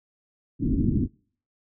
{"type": "low-pass noise", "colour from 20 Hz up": "white", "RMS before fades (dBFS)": -23, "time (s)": [0.59, 1.08], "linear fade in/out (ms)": 50, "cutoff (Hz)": 310, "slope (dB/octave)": 48, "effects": ["noise-tail reverb RT60 0.5 s tail -26 dB re dry"]}